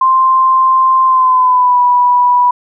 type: tone with pitch glide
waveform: sine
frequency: 1046.5 to 982.1 Hz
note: C6 to B5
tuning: 0 to -10 cents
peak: -6 dBFS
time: 0.01-2.51 s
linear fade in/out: 5 ms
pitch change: -110 cents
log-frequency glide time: 1.05-1.8 s
effects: none